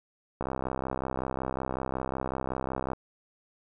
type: click train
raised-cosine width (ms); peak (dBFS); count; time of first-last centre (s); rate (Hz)
1; -17; 166; 0.41-2.933; 65.4
effects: none